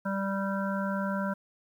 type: harmonic tone with a mistuned harmonic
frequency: 196 Hz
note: G3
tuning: in tune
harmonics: 1 / 3 / 5 / 7 / 8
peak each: -30 / -35 / -37 / -38 / -39 dBFS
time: 0.05-1.34 s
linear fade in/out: 10 ms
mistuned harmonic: 8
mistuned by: -18 cents
effects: 10-bit